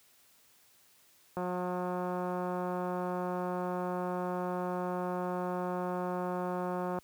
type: click train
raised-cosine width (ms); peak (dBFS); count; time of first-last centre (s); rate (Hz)
1; -22; 1012; 1.37-6.987; 180
effects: white hiss -64 dBFS RMS until 7.03 s + high-pass 60 Hz 12 dB/octave